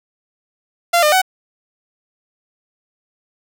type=tone with pitch steps; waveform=sawtooth; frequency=689 / 604 / 750 Hz; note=F5 / D5 / F#5; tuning=-24 / +48 / +23 cents; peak=-7 dBFS; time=0.93-1.218 s; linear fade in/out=10 ms; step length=96 ms; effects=none